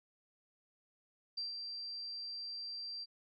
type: tone with ADSR envelope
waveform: sine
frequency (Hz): 4709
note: D8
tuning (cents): +4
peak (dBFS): -36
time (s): 1.37-3.06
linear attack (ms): 10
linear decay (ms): 140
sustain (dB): -5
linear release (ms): 33
effects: none